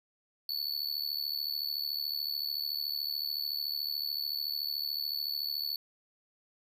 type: tone with amplitude modulation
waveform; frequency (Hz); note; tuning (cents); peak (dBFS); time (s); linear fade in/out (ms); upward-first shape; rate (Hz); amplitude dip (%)
square; 4446; C#8; +4; -29; 0.49-5.76; 2; sine; 73.7; 85
effects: 11-bit